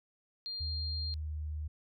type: tone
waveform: sine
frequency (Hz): 4200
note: C8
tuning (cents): +6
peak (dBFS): -37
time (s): 0.46-1.14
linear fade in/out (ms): 0
type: tone with pitch glide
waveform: sine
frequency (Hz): 77 to 76.16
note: D#2 to D#2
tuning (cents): -17 to -36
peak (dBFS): -35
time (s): 0.6-1.68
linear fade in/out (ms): 10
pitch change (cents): -19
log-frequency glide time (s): 1.14-1.39
effects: none